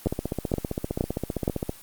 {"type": "two click trains", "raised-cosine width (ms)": 2, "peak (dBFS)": [-13, -9], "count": [26, 4], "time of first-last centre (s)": [[0.06, 1.694], [0.07, 1.478]], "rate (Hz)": [15.3, 2.13], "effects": ["white hiss -47 dBFS RMS until 1.82 s", "Opus 24 kbps"]}